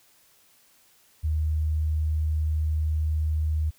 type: tone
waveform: sine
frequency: 77.5 Hz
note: D#2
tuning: 6 cents flat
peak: -22 dBFS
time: 1.23-3.71 s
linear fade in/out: 20 ms
effects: white hiss -60 dBFS RMS until 3.78 s